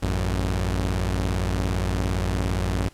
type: tone pair together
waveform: sawtooth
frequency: 54.7 / 92 Hz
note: A1 / F#2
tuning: -9 / -9 cents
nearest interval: major sixth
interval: 900 cents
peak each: -21 dBFS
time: 0.02-2.89 s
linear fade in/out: 10 ms
effects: pink hiss -53 dBFS RMS until 2.93 s + low-pass 11000 Hz 12 dB/octave